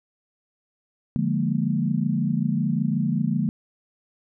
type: chord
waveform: sine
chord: Bb dominant seventh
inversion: first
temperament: equal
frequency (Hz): 146.83 / 174.61 / 207.7 / 233.1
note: D3 / F3 / Ab3 / Bb3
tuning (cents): 0 / 0 / 0 / 0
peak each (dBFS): -26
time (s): 1.16-3.49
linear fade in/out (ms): 0
effects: none